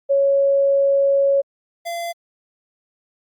sine / square tone pair in turn, 554.4 / 684.1 Hz, C#5 / F5, 0 / -36 cents, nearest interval major third, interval 364 cents, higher second, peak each -13 / -25 dBFS, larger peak first, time 0.09-1.42 / 1.85-2.13 s, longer first, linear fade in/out 20 ms, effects Opus 32 kbps

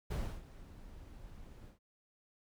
brown noise with ADSR envelope, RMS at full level -34 dBFS, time 0.1-1.79 s, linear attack 13 ms, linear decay 300 ms, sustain -18 dB, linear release 120 ms, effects none

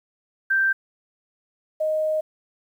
sine tone pair in turn, 1568 / 622.3 Hz, G6 / D#5, 0 / 0 cents, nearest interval octave + major third, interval 1600 cents, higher first, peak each -17 / -20 dBFS, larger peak first, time 0.5-0.73 / 1.8-2.21 s, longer second, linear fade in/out 10 ms, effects 9-bit

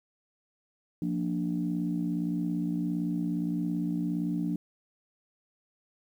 sine chord, Bb major, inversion second, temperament equal with one note detuned, 174.61 / 232.1 / 293.7 Hz, F3 / Bb3 / D4, 0 / -7 / 0 cents, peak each -30 / -34 / -31 dBFS, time 1.02-4.56 s, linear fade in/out 2 ms, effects tanh soft clip ceiling -19 dBFS + 10-bit

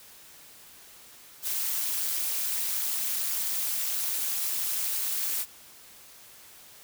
blue noise with amplitude modulation, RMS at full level -26 dBFS, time 1.42-5.46 s, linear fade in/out 50 ms, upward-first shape sine, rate 220 Hz, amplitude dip 80%, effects white hiss -51 dBFS RMS until 6.83 s

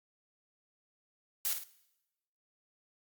blue noise with echo, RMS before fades -32 dBFS, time 1.45-1.53 s, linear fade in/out 0 ms, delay 53 ms, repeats 2, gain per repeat -7 dB, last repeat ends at 1.636 s, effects noise-tail reverb RT60 0.9 s tail -19 dB re dry + Opus 48 kbps

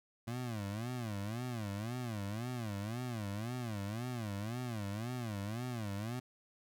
25% pulse tone with vibrato, 111.9 Hz, A2, 30 cents sharp, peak -34 dBFS, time 0.27-6.2 s, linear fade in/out 10 ms, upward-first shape sine, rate 1.9 Hz, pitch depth 210 cents each way, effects none

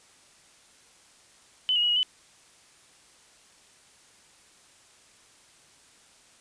sine tone with pitch steps, 3020 / 2878 / 2917 / 2894 / 3009 Hz, F#7 / F#7 / F#7 / F#7 / F#7, +35 / -49 / -25 / -39 / +28 cents, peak -21 dBFS, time 1.69-2.03 s, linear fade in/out 0 ms, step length 68 ms, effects white hiss -57 dBFS RMS until 6.4 s + resampled to 22050 Hz

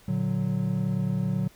triangle chord, Bb augmented, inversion none, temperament equal, 116.54 / 146.83 / 185 Hz, Bb2 / D3 / F#3, 0 / 0 / 0 cents, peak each -28 / -27 / -25 dBFS, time 0.08-1.48 s, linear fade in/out 5 ms, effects pink hiss -56 dBFS RMS until 1.55 s

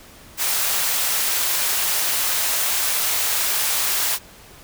white high-pass noise, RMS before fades -21 dBFS, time 0.37-4.19 s, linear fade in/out 50 ms, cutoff 600 Hz, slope 12 dB/octave, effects pink hiss -45 dBFS RMS until 4.63 s

